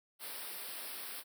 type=band-stop noise; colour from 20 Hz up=white; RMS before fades=-44 dBFS; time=0.19-1.24 s; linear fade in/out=50 ms; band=5400 to 8400 Hz; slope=96 dB/octave; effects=high-pass 300 Hz 12 dB/octave